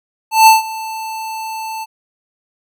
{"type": "tone with ADSR envelope", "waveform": "square", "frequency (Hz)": 884, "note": "A5", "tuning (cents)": 8, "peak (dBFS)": -3, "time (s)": [0.31, 1.86], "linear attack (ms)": 160, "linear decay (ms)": 150, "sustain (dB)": -20, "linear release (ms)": 33, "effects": []}